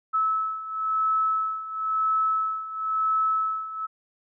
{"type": "beating tone pair", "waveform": "sine", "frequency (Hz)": [1300, 1300.98], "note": ["E6", "E6"], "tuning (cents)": [-24, -23], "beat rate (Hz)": 0.98, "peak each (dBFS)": [-28, -24], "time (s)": [0.13, 3.87], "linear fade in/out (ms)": 20, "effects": []}